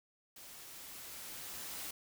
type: noise with level ramp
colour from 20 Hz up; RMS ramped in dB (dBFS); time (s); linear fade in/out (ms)
white; -53 to -43; 0.36-1.91; 5
effects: none